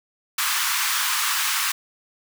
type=high-pass noise; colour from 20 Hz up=pink; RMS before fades=-23 dBFS; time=0.38-1.72 s; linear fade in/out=5 ms; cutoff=1000 Hz; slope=48 dB/octave; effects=none